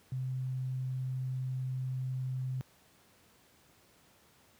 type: tone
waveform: sine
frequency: 129.4 Hz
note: C3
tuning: 19 cents flat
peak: -32 dBFS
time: 0.12-2.61 s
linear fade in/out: 0 ms
effects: pink hiss -64 dBFS RMS until 4.59 s + high-pass 80 Hz 12 dB/octave